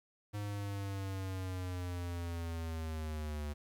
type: linear sweep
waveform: square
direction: down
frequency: 103.83 to 73.42 Hz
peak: -38 dBFS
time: 0.33-3.54 s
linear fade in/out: 20 ms
effects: 11-bit